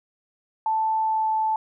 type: tone with pitch glide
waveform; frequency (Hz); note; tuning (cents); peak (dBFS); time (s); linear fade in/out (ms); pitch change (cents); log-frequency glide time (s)
sine; 880 to 874.9; A5 to A5; 0 to -10; -20; 0.66-1.56; 2; -10; 1.01-1.29
effects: none